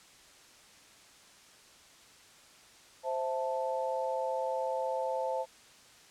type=chord; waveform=sine; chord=A minor; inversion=first; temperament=equal; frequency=523.3 / 659.3 / 880 Hz; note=C5 / E5 / A5; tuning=0 / 0 / 0 cents; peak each=-33 / -37 / -35 dBFS; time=3.03-5.46 s; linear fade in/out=50 ms; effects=white hiss -57 dBFS RMS until 6.1 s + low-pass 8000 Hz 12 dB/octave